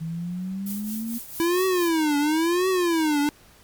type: exponential sweep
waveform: sine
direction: up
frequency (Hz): 160 to 235.9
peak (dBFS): -27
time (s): 0-1.19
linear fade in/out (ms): 20
type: noise with tremolo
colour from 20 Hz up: violet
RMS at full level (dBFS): -33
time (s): 0.66-1.89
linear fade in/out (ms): 5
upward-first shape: triangle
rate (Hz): 4.5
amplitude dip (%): 70
type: tone with vibrato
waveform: square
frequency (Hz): 329.6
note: E4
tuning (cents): 0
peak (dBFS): -20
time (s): 1.4-3.29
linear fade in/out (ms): 0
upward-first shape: triangle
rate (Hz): 0.97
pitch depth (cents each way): 250
effects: pink hiss -53 dBFS RMS until 3.63 s + MP3 96 kbps